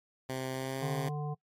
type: tone with pitch glide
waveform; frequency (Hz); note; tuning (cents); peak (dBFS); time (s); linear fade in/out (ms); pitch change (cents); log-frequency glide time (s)
10% pulse; 130.81 to 133.87; C3 to C3; 0 to +40; -26; 0.29-1.09; 5; +40; 0.52-0.82
type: harmonic tone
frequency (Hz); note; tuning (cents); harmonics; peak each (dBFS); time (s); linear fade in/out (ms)
148.4; D3; +18; 1 / 3 / 5 / 7; -33 / -42 / -42 / -48; 0.81-1.35; 20
effects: noise-tail reverb RT60 0.1 s tail -22 dB re dry + MP3 64 kbps